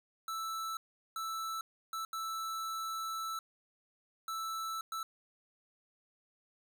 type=tone bursts at uneven times; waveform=square; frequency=1320 Hz; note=E6; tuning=2 cents sharp; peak=-37 dBFS; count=6; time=0.28-0.77 / 1.16-1.61 / 1.93-2.05 / 2.13-3.39 / 4.28-4.81 / 4.92-5.03 s; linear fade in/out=2 ms; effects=none